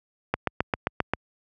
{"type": "click train", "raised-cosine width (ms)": 0.5, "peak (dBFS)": -7, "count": 7, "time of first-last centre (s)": [0.34, 1.136], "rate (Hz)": 7.54, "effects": ["high-pass 60 Hz 12 dB/octave"]}